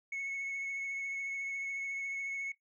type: tone with vibrato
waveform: sine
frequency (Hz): 2200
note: C#7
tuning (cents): -14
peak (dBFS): -33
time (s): 0.12-2.52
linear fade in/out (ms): 5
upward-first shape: sine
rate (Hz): 14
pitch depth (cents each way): 14
effects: noise-tail reverb RT60 0.1 s tail -17 dB re dry + tanh soft clip ceiling -34 dBFS